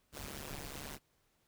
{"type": "noise with amplitude modulation", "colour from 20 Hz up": "pink", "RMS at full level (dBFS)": -41, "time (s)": [0.12, 0.99], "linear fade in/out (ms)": 50, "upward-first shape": "sine", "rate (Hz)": 142, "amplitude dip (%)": 100, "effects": ["pink hiss -75 dBFS RMS until 1.47 s"]}